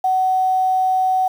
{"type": "tone with quantisation", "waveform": "sine", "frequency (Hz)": 750, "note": "F#5", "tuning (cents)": 23, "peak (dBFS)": -14, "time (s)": [0.04, 1.28], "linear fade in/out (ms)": 5, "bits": 7, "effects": []}